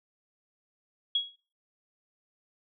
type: tone with exponential decay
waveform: sine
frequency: 3322 Hz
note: G#7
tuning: in tune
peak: -21 dBFS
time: 1.15-1.36 s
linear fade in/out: 5 ms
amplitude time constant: 45 ms
effects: noise-tail reverb RT60 0.4 s tail -19 dB re dry